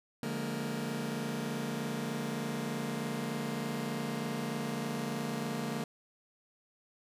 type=chord; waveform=sawtooth; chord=Bb dominant seventh; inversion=first; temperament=just; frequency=145.68 / 174.81 / 209.8 / 233.1 Hz; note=D3 / F3 / Ab3 / Bb3; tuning=-14 / +2 / +18 / 0 cents; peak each=-36 / -39 / -36 / -33 dBFS; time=0.23-5.84 s; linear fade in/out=2 ms; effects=resampled to 32000 Hz